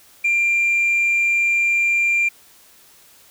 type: tone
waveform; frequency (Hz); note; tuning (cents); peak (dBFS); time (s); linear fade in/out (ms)
sine; 2381; D7; +23; -13; 0.24-2.29; 10
effects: tanh soft clip ceiling -13 dBFS + white hiss -50 dBFS RMS until 3.3 s